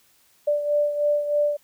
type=beating tone pair; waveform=sine; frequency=587.3 / 590.5 Hz; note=D5 / D5; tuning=0 / +9 cents; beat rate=3.2 Hz; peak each=-20 / -27 dBFS; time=0.47-1.57 s; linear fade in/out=10 ms; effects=white hiss -60 dBFS RMS until 1.63 s